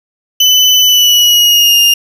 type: tone with pitch glide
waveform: 35% pulse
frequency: 3006 to 2821 Hz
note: F#7 to F7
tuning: +27 to +17 cents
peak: -3 dBFS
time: 0.4-1.94 s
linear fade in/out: 5 ms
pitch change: -110 cents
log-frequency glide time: 0.82-1.81 s
effects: none